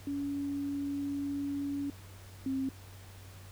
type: tone pair in turn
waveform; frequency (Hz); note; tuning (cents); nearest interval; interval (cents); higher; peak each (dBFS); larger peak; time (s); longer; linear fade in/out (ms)
sine; 282.4 / 266.6; C#4 / C4; +32 / +33; minor second; 99; first; -32 / -30; second; 0.07-1.9 / 2.46-2.69; first; 2
effects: added 95 Hz sine -49 dBFS peak until 3.51 s + pink hiss -55 dBFS RMS until 3.51 s